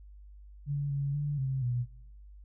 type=tone with pitch steps; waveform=sine; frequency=143 / 140.3 / 145.5 / 133.2 / 122.4 Hz; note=D3 / C#3 / D3 / C3 / B2; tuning=-46 / +21 / -16 / +31 / -15 cents; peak=-28 dBFS; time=0.66-1.86 s; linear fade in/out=50 ms; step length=240 ms; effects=noise-tail reverb RT60 0.7 s tail -19 dB re dry + added 50 Hz sine -48 dBFS peak until 2.44 s